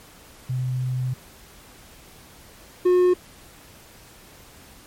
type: tone pair in turn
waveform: sine / triangle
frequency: 127.6 / 360.9 Hz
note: C3 / F#4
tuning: -43 / -43 cents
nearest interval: octave + tritone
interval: 1800 cents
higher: second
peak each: -22 / -12 dBFS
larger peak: second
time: 0.49-1.14 / 2.85-3.14 s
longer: first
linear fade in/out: 10 ms
effects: pink hiss -48 dBFS RMS until 4.86 s + MP3 64 kbps